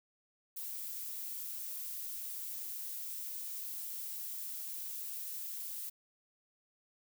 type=noise; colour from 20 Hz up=violet; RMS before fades=-42 dBFS; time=0.56-5.9 s; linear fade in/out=10 ms; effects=none